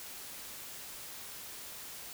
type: silence
effects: white hiss -46 dBFS RMS until 2.13 s